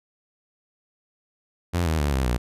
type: tone with pitch steps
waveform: sawtooth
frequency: 87.31 / 79.6 / 72.58 / 66.17 / 60.33 Hz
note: F2 / D#2 / D2 / C2 / B1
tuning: 0 / +40 / -20 / +20 / -40 cents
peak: -17 dBFS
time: 1.73-2.38 s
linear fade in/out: 20 ms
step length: 130 ms
effects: resampled to 32000 Hz